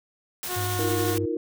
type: noise with tremolo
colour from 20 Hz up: white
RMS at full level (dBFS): -32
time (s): 0.43-1.18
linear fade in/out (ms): 0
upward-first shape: sine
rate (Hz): 11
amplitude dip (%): 25
type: tone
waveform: 15% pulse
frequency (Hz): 362.2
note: F#4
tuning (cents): -37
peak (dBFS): -23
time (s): 0.47-1.18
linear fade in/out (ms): 50
type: tone with vibrato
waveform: triangle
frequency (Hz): 100.4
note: G2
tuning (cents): +42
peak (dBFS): -26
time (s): 0.56-1.26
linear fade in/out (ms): 10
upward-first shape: square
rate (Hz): 8.7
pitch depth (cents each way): 27
type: chord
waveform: sine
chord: Eb suspended second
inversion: none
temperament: equal with one note detuned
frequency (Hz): 316.4 / 349.2 / 466.2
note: Eb4 / F4 / Bb4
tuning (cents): +29 / 0 / 0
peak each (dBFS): -29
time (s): 0.79-1.37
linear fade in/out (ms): 2
effects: none